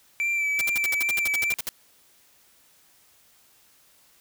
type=tone with vibrato; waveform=triangle; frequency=2329 Hz; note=D7; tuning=15 cents flat; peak=-21 dBFS; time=0.2-1.54 s; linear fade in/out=0 ms; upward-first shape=sine; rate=2.4 Hz; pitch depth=28 cents each way
type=noise bursts; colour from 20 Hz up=white; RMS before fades=-29 dBFS; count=14; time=0.59-1.69 s; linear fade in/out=0 ms; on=21 ms; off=62 ms
effects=white hiss -59 dBFS RMS until 4.2 s